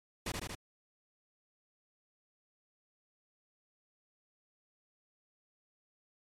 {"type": "noise with echo", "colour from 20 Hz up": "pink", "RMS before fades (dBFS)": -36, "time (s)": [0.26, 0.32], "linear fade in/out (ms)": 5, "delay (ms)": 77, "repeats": 3, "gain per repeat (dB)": -2, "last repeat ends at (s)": 0.551, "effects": ["low-pass 10000 Hz 12 dB/octave", "MP3 96 kbps"]}